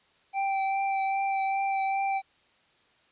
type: tone with vibrato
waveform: square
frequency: 780 Hz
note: G5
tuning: 9 cents flat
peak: -26 dBFS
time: 0.33-2.22 s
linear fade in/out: 50 ms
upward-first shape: triangle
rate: 2.5 Hz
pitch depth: 16 cents each way
effects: white hiss -64 dBFS RMS until 3.11 s + resampled to 8000 Hz